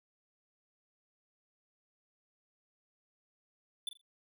square tone with echo, 3500 Hz, A7, 10 cents flat, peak -35 dBFS, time 3.87-3.89 s, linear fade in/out 2 ms, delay 41 ms, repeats 3, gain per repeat -12 dB, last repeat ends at 4.013 s, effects none

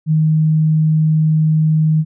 sine tone, 156.4 Hz, D#3, 9 cents sharp, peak -10 dBFS, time 0.06-2.05 s, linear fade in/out 50 ms, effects none

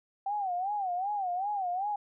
sine tone with vibrato, 768 Hz, G5, 36 cents flat, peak -29 dBFS, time 0.26-1.96 s, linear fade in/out 5 ms, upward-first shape sine, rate 2.6 Hz, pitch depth 150 cents each way, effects none

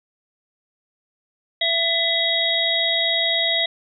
harmonic tone with a mistuned harmonic, 667 Hz, E5, 20 cents sharp, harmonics 1 / 3 / 5 / 6, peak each -26 / -24 / -22 / -22 dBFS, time 1.61-3.66 s, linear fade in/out 5 ms, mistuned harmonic 6, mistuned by -100 cents, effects none

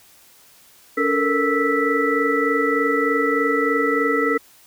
sine tone cluster, 283.9 / 443.9 / 467.2 / 1316 / 1967 Hz, C#4 / A4 / A#4 / E6 / B6, +41 / +15 / +4 / -3 / -7 cents, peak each -23 dBFS, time 0.97-4.38 s, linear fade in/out 10 ms, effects white hiss -51 dBFS RMS until 4.66 s

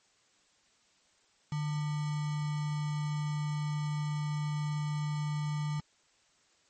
sine tone with sample-and-hold, 150 Hz, D3, 37 cents sharp, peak -30 dBFS, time 1.52-5.8 s, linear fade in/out 2 ms, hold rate 1050 Hz, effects white hiss -68 dBFS RMS until 6.69 s + MP3 32 kbps

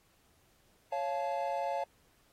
triangle chord, Db augmented, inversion none, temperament just, 554.4 / 693 / 866.2 Hz, Db5 / F5 / A5, 0 / -14 / -27 cents, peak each -34 dBFS, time 0.92-1.84 s, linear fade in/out 5 ms, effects pink hiss -69 dBFS RMS until 2.32 s + AAC 48 kbps

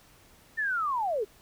sine linear sweep, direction down, 1817 to 379.7 Hz, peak -26 dBFS, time 0.57-1.25 s, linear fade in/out 20 ms, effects pink hiss -58 dBFS RMS until 1.41 s

